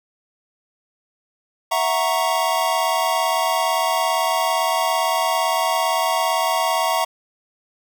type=chord; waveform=square; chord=F# dominant seventh; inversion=third; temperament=equal with one note detuned; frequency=659.3 / 737 / 932.3 / 1108.7 Hz; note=E5 / F#5 / A#5 / C#6; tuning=0 / -7 / 0 / 0 cents; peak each=-24 / -25 / -23 / -25 dBFS; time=1.71-7.05 s; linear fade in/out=10 ms; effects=none